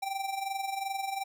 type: tone with amplitude modulation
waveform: square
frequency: 782 Hz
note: G5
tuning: 4 cents flat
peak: -30 dBFS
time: 0.02-1.24 s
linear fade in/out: 10 ms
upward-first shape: sine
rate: 22.7 Hz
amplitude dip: 65%
effects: none